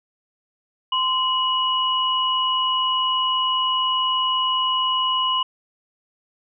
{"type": "tone pair together", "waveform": "sine", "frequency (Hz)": [1034, 2925], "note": ["C6", "F#7"], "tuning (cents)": [-21, -21], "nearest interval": "octave + tritone", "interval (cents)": 1800, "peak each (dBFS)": -21, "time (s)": [0.92, 5.43], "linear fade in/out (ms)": 5, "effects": []}